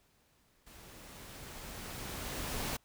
pink noise with level ramp, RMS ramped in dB -55 to -36 dBFS, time 0.66-2.77 s, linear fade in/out 10 ms, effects pink hiss -70 dBFS RMS until 2.84 s

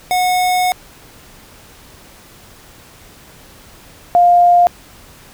square / sine tone pair in turn, 730 / 703.2 Hz, F#5 / F5, -24 / +12 cents, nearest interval minor second, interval 64 cents, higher first, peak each -13 / -6 dBFS, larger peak second, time 0.11-0.72 / 4.15-4.67 s, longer first, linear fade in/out 0 ms, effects pink hiss -42 dBFS RMS until 5.33 s

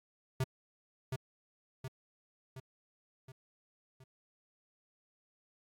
square tone with echo, 130.81 Hz, C3, in tune, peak -30 dBFS, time 0.4-0.44 s, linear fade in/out 5 ms, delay 720 ms, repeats 5, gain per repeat -5 dB, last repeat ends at 4.04 s, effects AAC 48 kbps

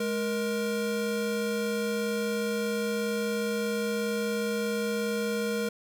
square tone pair together, 210 / 471 Hz, G#3 / A#4, +19 / +18 cents, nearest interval octave + major second, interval 1399 cents, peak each -32 / -30 dBFS, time 0-5.69 s, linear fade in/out 5 ms, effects none

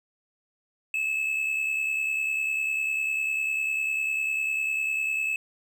triangle tone with amplitude modulation, 2600 Hz, E7, 24 cents flat, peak -21 dBFS, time 0.94-5.36 s, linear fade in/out 2 ms, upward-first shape sine, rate 70 Hz, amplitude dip 50%, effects none

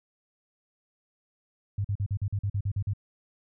sine tone bursts, 100.4 Hz, G2, 42 cents sharp, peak -25 dBFS, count 11, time 1.78-2.935 s, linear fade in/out 5 ms, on 65 ms, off 44 ms, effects none

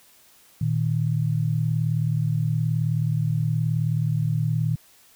sine tone pair together, 116.34 / 155.3 Hz, A#2 / D#3, -3 / -3 cents, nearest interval perfect fourth, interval 500 cents, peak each -23 dBFS, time 0.61-4.76 s, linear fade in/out 5 ms, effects white hiss -55 dBFS RMS until 5.15 s

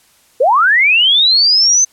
sine linear sweep, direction up, 452.9 to 6250 Hz, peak -7 dBFS, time 0.4-1.85 s, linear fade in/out 10 ms, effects white hiss -51 dBFS RMS until 1.92 s + low-pass 12000 Hz 12 dB/octave

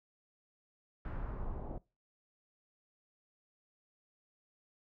brown noise with low-pass filter sweep, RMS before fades -40 dBFS, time 1.05-1.78 s, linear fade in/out 2 ms, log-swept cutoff 1700 to 670 Hz, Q 1.8, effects noise-tail reverb RT60 0.3 s tail -23 dB re dry

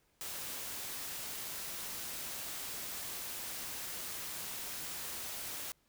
white noise, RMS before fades -42 dBFS, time 0.21-5.72 s, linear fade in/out 0 ms, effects pink hiss -73 dBFS RMS until 5.88 s

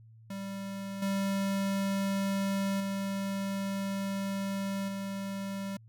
square tone with level steps, 196 Hz, G3, in tune, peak -37 / -29 / -32 / -35 dBFS, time 0.3-5.77 s, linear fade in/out 5 ms, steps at 1.02 / 2.8 / 4.88 s, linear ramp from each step 5 ms, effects added 112 Hz sine -52 dBFS peak until 5.88 s

